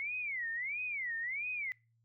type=tone with vibrato; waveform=sine; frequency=2136 Hz; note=C7; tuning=35 cents sharp; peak=-35 dBFS; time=0-1.72 s; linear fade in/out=0 ms; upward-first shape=sine; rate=1.5 Hz; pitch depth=280 cents each way; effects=noise-tail reverb RT60 0.3 s tail -24 dB re dry + added 115 Hz sine -70 dBFS peak until 2.04 s